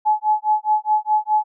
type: tone with tremolo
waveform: sine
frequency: 854 Hz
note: G#5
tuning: 48 cents sharp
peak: -12 dBFS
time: 0.05-1.44 s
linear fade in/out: 20 ms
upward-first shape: sine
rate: 4.8 Hz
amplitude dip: 100%
effects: none